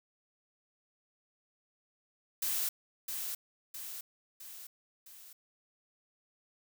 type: noise with echo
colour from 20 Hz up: blue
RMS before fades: -33 dBFS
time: 2.42-2.69 s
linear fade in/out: 5 ms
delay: 660 ms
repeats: 4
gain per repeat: -5 dB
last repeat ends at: 5.33 s
effects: none

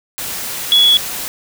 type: tone in noise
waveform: sine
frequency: 3374 Hz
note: G#7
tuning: 27 cents sharp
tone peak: -7 dBFS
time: 0.72-0.97 s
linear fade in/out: 0 ms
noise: white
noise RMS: -24 dBFS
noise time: 0.18-1.28 s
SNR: +14 dB
effects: none

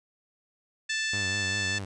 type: harmonic tone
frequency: 880 Hz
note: A5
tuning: in tune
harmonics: 2 / 3 / 4 / 5 / 6 / 7 / 8 / 9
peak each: -30 / -34 / -36 / -38 / -40 / -41 / -42 / -43 dBFS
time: 0.89-1.79 s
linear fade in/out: 10 ms
type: tone with vibrato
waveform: sawtooth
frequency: 98 Hz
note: G2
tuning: in tune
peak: -30 dBFS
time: 1.13-1.85 s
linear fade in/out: 5 ms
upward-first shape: sine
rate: 5.1 Hz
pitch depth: 84 cents each way
effects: resampled to 22050 Hz + 10-bit

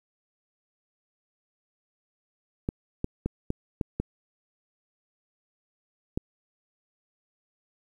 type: clicks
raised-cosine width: 3 ms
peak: -14 dBFS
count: 7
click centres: 2.689 / 3.044 / 3.26 / 3.504 / 3.812 / 4 / 6.175 s
effects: 9-bit

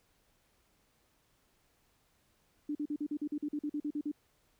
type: tone bursts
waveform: sine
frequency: 295.8 Hz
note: D4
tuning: 13 cents sharp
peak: -32 dBFS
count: 14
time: 2.69-4.116 s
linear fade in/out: 5 ms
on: 61 ms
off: 44 ms
effects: pink hiss -72 dBFS RMS until 4.59 s

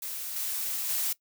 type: noise with level steps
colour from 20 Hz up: blue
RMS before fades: -36 / -32 / -29 dBFS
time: 0.02-1.13 s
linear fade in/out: 5 ms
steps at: 0.36 / 0.89 s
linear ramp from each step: 2 ms
effects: noise-tail reverb RT60 0.1 s tail -20 dB re dry

